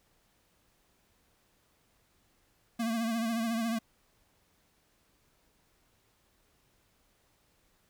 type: tone with vibrato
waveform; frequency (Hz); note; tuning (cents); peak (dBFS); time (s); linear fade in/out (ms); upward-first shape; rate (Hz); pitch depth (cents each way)
square; 228.2; A#3; -37; -30; 2.79-3.79; 10; triangle; 14; 65
effects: pink hiss -70 dBFS RMS until 7.89 s

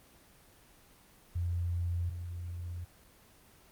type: tone pair in turn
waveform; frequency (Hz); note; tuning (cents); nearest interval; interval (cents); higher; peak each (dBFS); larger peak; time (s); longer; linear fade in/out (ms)
sine; 86.8 / 87.12; F2 / F2; -10 / -4; unison; 6; second; -30 / -37; first; 1.35-2.1 / 2.1-2.85; neither; 10
effects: pink hiss -60 dBFS RMS until 3.71 s + Opus 24 kbps

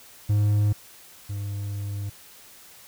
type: tone pair in turn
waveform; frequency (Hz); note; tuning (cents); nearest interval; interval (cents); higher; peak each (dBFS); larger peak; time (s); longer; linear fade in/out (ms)
triangle; 104.1 / 101.02; G#2 / G#2; +5 / -47; minor second; 52; first; -16 / -26; first; 0.29-0.73 / 1.29-2.1; second; 10
effects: white hiss -49 dBFS RMS until 2.87 s

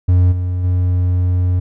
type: tone with level steps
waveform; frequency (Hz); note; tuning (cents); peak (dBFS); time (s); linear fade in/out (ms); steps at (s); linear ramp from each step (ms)
triangle; 90.1; F#2; -45; -6 / -14 / -10; 0.08-1.6; 10; 0.31 / 0.63; 20
effects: none

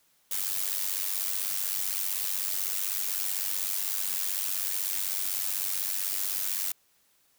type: noise with amplitude modulation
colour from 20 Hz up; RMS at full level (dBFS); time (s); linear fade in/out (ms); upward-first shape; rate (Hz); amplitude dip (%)
blue; -27; 0.31-6.72; 5; sine; 95.9; 80
effects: white hiss -67 dBFS RMS until 7.38 s

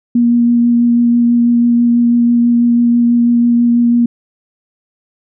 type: tone with vibrato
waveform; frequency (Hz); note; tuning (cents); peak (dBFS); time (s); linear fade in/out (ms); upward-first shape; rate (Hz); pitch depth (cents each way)
sine; 237.7; A#3; +34; -7; 0.15-4.06; 5; sine; 6.1; 11
effects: none

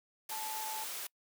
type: tone in noise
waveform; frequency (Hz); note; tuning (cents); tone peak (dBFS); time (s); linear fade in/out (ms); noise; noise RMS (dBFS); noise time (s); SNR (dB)
sine; 872; A5; -16; -40; 0.31-0.84; 5; white; -41; 0.29-1.07; -2
effects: noise-tail reverb RT60 0.1 s tail -26 dB re dry + high-pass 400 Hz 12 dB/octave

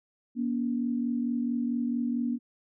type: tone pair together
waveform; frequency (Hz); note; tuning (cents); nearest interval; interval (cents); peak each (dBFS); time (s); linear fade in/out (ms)
sine; 239.2 / 283.7; A#3 / C#4; +45 / +40; minor third; 295; -27 / -33; 0.35-2.39; 50
effects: none

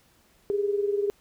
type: tone pair together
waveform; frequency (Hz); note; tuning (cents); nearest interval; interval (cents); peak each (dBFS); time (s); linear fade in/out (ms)
sine; 403.5 / 423.8; G#4 / G#4; -50 / +35; minor second; 85; -24 / -30; 0.5-1.1; 0
effects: pink hiss -62 dBFS RMS until 1.2 s

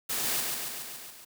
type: noise with echo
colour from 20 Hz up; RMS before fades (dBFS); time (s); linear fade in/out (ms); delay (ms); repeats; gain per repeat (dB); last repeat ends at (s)
white; -31; 0.09-0.41; 10; 140; 6; -3; 1.25
effects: high-pass 80 Hz 12 dB/octave

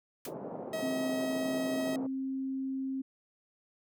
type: noise with exponential decay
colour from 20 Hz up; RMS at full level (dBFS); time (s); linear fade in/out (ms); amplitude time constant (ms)
white; -38; 0.25-0.34; 1; 18
type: band-pass noise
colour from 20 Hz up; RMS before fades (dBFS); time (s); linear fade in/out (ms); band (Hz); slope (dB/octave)
white; -41; 0.26-2.07; 10; 150 to 690; 24
type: tone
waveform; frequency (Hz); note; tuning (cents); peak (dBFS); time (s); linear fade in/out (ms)
45% pulse; 638; D#5; +43; -34; 0.73-1.96; 2
type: tone with pitch glide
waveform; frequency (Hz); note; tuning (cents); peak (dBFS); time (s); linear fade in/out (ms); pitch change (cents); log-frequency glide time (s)
sine; 262.5 to 266.3; C4 to C4; +6 to +31; -32; 0.82-3.02; 10; +25; 1.16-2.27
effects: none

